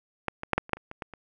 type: clicks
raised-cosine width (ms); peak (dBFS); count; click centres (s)
0.5; -12 / -19 / -7 / -8 / -28 / -8 / -29 / -24 / -19 / -27; 10; 0.283 / 0.434 / 0.533 / 0.58 / 0.694 / 0.733 / 0.77 / 0.914 / 1.022 / 1.137
effects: none